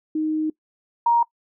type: tone pair in turn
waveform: sine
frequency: 311.1 / 939.8 Hz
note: D#4 / A#5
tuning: 0 / +14 cents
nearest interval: octave + perfect fifth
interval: 1914 cents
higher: second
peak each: -20 / -14 dBFS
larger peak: second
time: 0.15-0.5 / 1.06-1.23 s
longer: first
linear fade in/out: 5 ms
effects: noise-tail reverb RT60 0.1 s tail -22 dB re dry